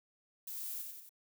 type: noise with echo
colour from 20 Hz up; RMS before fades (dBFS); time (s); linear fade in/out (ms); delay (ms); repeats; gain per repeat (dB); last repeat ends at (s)
violet; -43; 0.47-0.82; 5; 91; 3; -4; 1.093
effects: none